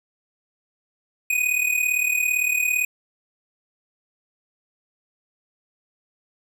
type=tone with amplitude modulation; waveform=square; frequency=2489 Hz; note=D#7; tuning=in tune; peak=-17 dBFS; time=1.3-2.85 s; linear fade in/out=5 ms; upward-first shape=sine; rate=37.7 Hz; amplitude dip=70%; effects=none